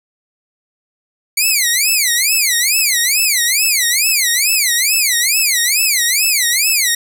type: tone with vibrato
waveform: 10% pulse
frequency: 2212 Hz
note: C#7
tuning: 4 cents flat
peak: -3 dBFS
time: 1.37-6.95 s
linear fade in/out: 5 ms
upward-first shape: sine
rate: 2.3 Hz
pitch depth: 300 cents each way
effects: none